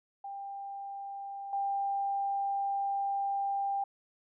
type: tone with level steps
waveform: sine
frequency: 794 Hz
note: G5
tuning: 22 cents sharp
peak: -38 / -29 dBFS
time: 0.24-3.84 s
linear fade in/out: 5 ms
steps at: 1.53 s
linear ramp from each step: 2 ms
effects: none